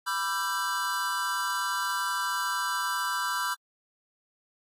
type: chord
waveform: square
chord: E minor seventh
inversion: second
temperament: equal with one note detuned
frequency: 987.8 / 1174.7 / 1350.1 / 1568 Hz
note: B5 / D6 / E6 / G6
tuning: 0 / 0 / +41 / 0 cents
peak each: -33 / -36 / -34 / -33 dBFS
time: 0.06-3.55 s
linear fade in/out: 20 ms
effects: AAC 48 kbps